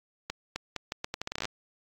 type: accelerating click train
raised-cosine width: 0.2 ms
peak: -15 dBFS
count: 16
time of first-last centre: 0.3-1.453 s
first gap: 260 ms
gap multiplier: 0.78
effects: AAC 64 kbps